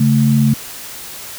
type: tone pair together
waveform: sine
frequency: 138.59 / 220 Hz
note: C#3 / A3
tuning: 0 / 0 cents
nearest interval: minor sixth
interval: 800 cents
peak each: -12 dBFS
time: 0-0.54 s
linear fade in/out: 5 ms
effects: white hiss -31 dBFS RMS until 1.38 s